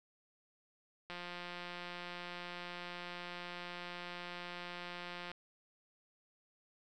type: click train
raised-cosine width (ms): 0.3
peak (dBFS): -29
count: 743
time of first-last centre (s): 1.1-5.316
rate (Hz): 176
effects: none